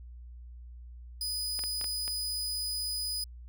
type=tone; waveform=sawtooth; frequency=4978 Hz; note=D#8; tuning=in tune; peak=-29 dBFS; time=1.21-3.24 s; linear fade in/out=2 ms
type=clicks; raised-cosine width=0.3 ms; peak=-26 dBFS; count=5; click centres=1.592 / 1.638 / 1.813 / 1.843 / 2.079 s
effects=added 60 Hz sine -44 dBFS peak until 3.48 s